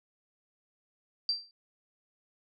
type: tone with exponential decay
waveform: sine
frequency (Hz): 4699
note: D8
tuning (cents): 0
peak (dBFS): -23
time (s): 1.29-1.51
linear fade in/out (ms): 1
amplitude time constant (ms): 47
effects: none

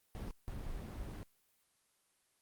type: noise bursts at uneven times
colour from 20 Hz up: brown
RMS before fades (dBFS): -43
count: 2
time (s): 0.15-0.31 / 0.48-1.23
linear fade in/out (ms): 0
effects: white hiss -75 dBFS RMS until 2.41 s + Opus 24 kbps

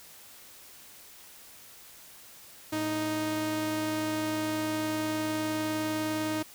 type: tone pair together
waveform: sawtooth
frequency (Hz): 110.28 / 311.1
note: A2 / D#4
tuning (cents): +4 / 0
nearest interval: octave + tritone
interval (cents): 1796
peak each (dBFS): -36 / -25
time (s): 2.72-6.43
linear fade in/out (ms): 10
effects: white hiss -51 dBFS RMS until 6.54 s

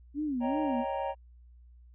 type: tone with vibrato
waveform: sine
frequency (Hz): 271.9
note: C#4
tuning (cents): -33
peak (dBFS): -29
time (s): 0.14-0.85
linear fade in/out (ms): 50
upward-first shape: sine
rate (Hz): 2.7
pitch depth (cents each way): 210
type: chord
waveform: triangle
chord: Eb dominant seventh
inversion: third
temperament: equal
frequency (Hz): 554.4 / 622.3 / 784 / 932.3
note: Db5 / Eb5 / G5 / Bb5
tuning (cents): 0 / 0 / 0 / 0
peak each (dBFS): -33 / -37 / -34 / -34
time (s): 0.4-1.15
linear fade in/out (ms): 50
effects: added 60 Hz sine -52 dBFS peak until 1.94 s + resampled to 8000 Hz

